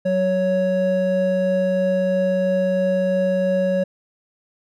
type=tone pair together; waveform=triangle; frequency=186.3 / 555.9 Hz; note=F#3 / C#5; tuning=+12 / +5 cents; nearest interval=octave + perfect fifth; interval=1893 cents; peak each=-20 / -16 dBFS; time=0.05-3.84 s; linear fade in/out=10 ms; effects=none